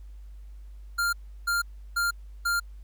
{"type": "tone bursts", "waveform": "square", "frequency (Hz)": 1396.9, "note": "F6", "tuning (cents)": 0, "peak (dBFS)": -24, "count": 4, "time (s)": [0.98, 2.6], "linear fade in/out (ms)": 10, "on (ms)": 150, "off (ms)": 340, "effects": ["added 50 Hz sine -41 dBFS peak until 2.83 s", "pink hiss -68 dBFS RMS until 2.83 s"]}